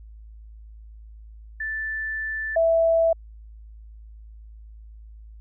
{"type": "tone pair in turn", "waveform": "sine", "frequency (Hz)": [1760, 659.3], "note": ["A6", "E5"], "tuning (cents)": [0, 0], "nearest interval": "octave + perfect fourth", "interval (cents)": 1700, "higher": "first", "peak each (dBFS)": [-26, -16], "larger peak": "second", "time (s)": [[1.6, 2.56], [2.56, 3.13]], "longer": "first", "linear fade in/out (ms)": 5, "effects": ["added 54 Hz sine -41 dBFS peak until 5.4 s"]}